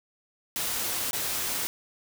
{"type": "noise with dropouts", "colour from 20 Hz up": "white", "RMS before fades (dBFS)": -30, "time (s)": [0.56, 1.67], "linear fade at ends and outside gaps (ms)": 0, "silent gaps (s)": [1.11, 1.131], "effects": []}